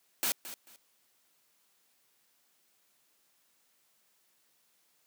white noise with echo, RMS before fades -30 dBFS, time 0.23-0.32 s, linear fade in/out 0 ms, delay 220 ms, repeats 2, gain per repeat -13 dB, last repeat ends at 0.76 s, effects white hiss -71 dBFS RMS until 5.06 s + high-pass 150 Hz 12 dB/octave

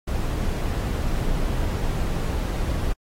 brown noise, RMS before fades -24 dBFS, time 0.07-2.93 s, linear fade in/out 10 ms, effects AAC 48 kbps

